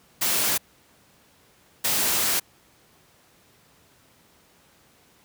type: noise bursts at uneven times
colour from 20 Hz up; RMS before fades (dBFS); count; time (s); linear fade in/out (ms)
white; -23; 2; 0.21-0.58 / 1.84-2.4; 10
effects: pink hiss -58 dBFS RMS until 5.24 s + high-pass 80 Hz 12 dB/octave